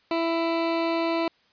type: tone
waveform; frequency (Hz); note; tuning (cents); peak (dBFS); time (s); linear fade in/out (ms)
20% pulse; 331.8; E4; +11; -18; 0.11-1.28; 2
effects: white hiss -63 dBFS RMS until 1.52 s + resampled to 11025 Hz